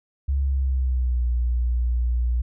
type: tone with pitch glide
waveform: sine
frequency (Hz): 68.7 to 60.15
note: C#2 to B1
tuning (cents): -15 to -45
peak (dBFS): -19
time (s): 0.28-2.42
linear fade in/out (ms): 10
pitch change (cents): -230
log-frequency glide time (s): 0.42-1.26
effects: none